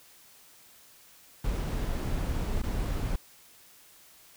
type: noise with dropouts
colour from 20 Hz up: brown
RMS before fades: -30 dBFS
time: 1.44-3.16 s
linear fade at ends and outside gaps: 5 ms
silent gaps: 2.619-2.634 s
effects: white hiss -56 dBFS RMS until 4.36 s